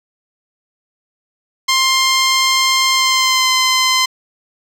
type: tone with pitch glide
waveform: 10% pulse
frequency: 1054 to 1034.1 Hz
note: C6 to C6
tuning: +12 to -21 cents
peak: -3 dBFS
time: 1.68-4.06 s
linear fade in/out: 10 ms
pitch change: -33 cents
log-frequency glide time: 2.92-3.5 s
effects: low-pass 11000 Hz 12 dB/octave